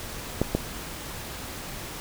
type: clicks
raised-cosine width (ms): 2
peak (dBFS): -8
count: 2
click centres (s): 0.416 / 0.55
effects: pink hiss -37 dBFS RMS until 2 s